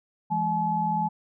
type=tone cluster; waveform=sine; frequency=168.4 / 208.3 / 856 Hz; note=E3 / G#3 / A5; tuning=+37 / +5 / -48 cents; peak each=-30 / -32 / -24 dBFS; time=0.3-1.09 s; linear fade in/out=20 ms; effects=none